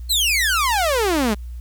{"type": "exponential sweep", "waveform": "sawtooth", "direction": "down", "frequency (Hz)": [4271, 197], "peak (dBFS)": -13, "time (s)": [0.09, 1.35], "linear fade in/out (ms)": 20, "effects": ["added 60 Hz sine -29 dBFS peak until 1.6 s", "white hiss -58 dBFS RMS until 1.6 s"]}